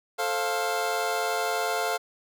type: chord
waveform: 25% pulse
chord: F major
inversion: first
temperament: equal with one note detuned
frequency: 440 / 530.6 / 698.5 Hz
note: A4 / C5 / F5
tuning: 0 / +24 / 0 cents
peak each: -27 / -29 / -24 dBFS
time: 0.18-1.98 s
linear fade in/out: 20 ms
effects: none